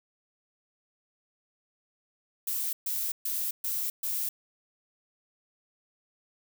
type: noise bursts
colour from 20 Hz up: violet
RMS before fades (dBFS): -31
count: 5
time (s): 2.47-4.29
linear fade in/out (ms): 5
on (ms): 260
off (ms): 130
effects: none